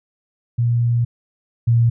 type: tone pair in turn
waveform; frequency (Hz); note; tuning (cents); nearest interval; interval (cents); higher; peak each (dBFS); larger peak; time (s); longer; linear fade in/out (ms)
sine; 118.8 / 117.1; A#2 / A#2; +33 / +8; unison; 25; first; -14 / -11; second; 0.58-1.05 / 1.67-1.9; first; 10
effects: none